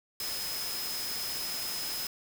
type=tone in noise; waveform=sine; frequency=5100 Hz; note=D#8; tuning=42 cents sharp; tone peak=-36 dBFS; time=0.2-2.07 s; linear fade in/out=2 ms; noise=white; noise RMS=-37 dBFS; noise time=0.2-2.07 s; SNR=-2 dB; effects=none